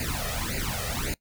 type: noise with flanger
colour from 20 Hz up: pink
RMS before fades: -30 dBFS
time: 0-1.14 s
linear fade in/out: 2 ms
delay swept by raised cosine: 0.43 to 1.63 ms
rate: 1.8 Hz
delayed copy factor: +1
effects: noise-tail reverb RT60 0.1 s tail -22 dB re dry